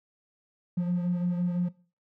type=beating tone pair; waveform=triangle; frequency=175.9 / 181.8 Hz; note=F3 / F#3; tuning=+13 / -30 cents; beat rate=5.9 Hz; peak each=-22 / -30 dBFS; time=0.77-1.69 s; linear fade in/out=10 ms; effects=noise-tail reverb RT60 0.4 s tail -22 dB re dry + tanh soft clip ceiling -21 dBFS